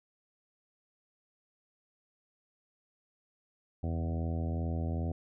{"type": "harmonic tone with a mistuned harmonic", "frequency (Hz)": 82.5, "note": "E2", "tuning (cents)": 2, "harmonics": [1, 2, 3, 4, 5, 6, 7, 8, 9], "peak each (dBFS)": [-32, -38, -40, -45, -49, -49, -48, -49, -49], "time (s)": [3.83, 5.12], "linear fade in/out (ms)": 5, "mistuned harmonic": 1, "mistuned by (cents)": 42, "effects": []}